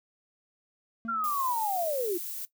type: tone with exponential decay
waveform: triangle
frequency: 227.1 Hz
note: A#3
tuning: 45 cents flat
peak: -31 dBFS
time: 1.05-1.41 s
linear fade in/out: 0 ms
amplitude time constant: 77 ms
type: linear sweep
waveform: sine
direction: down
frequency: 1396.9 to 335.4 Hz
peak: -27 dBFS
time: 1.08-2.18 s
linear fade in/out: 10 ms
type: noise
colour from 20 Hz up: violet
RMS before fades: -37 dBFS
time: 1.24-2.45 s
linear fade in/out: 0 ms
effects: noise-tail reverb RT60 0.1 s tail -17 dB re dry